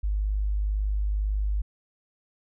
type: tone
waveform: sine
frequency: 51 Hz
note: G#1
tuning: 31 cents flat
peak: -23 dBFS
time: 0.03-1.62 s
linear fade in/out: 10 ms
effects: none